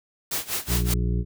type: noise with tremolo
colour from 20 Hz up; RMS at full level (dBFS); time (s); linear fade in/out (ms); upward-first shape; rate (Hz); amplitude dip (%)
white; -26; 0.31-0.94; 5; sine; 5.2; 90
type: harmonic tone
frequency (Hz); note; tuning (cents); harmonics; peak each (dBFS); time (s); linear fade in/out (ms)
59.4; A#1; +33; 1 / 2 / 3 / 5 / 6 / 7; -23 / -27 / -29 / -39 / -39 / -38; 0.67-1.25; 50
effects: none